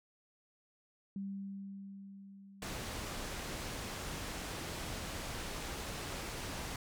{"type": "tone with exponential decay", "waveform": "sine", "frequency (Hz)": 196.6, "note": "G3", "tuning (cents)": 5, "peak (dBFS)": -37, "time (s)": [1.16, 4.66], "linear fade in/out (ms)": 2, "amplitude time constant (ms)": 760}
{"type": "low-pass noise", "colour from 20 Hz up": "pink", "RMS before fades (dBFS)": -42, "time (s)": [2.62, 6.76], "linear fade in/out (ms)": 2, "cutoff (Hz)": 9700, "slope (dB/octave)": 12}
{"effects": []}